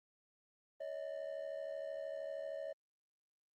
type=ring-modulated tone; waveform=triangle; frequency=598 Hz; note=D5; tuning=31 cents sharp; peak=-36 dBFS; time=0.8-2.73 s; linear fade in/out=10 ms; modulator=36.5 Hz; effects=Opus 24 kbps